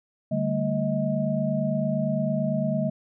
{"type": "tone cluster", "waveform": "sine", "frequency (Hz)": [146.3, 195.5, 224.5, 631], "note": ["D3", "G3", "A3", "D#5"], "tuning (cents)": [-6, -4, 35, 24], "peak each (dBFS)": -28, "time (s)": [0.31, 2.9], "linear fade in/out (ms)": 10, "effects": []}